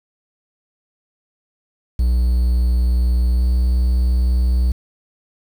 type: tone with pitch glide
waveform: triangle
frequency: 60.9 to 61.82 Hz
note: B1 to B1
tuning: -24 to +2 cents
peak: -11 dBFS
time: 1.99-4.72 s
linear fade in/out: 5 ms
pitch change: +26 cents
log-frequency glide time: 3.37-3.43 s
effects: 7-bit